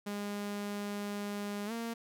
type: tone with pitch glide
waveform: sawtooth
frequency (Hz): 204.4 to 230.8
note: G#3 to A#3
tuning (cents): -27 to -17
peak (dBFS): -32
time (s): 0.06-1.94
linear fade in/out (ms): 10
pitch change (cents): +210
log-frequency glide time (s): 1.66-1.72
effects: none